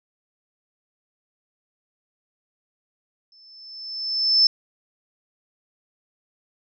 sine tone with exponential growth, 5274 Hz, E8, in tune, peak -11 dBFS, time 3.32-4.47 s, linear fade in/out 2 ms, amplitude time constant 250 ms, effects none

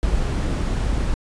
brown noise, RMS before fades -21 dBFS, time 0.03-1.14 s, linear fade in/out 0 ms, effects resampled to 22050 Hz

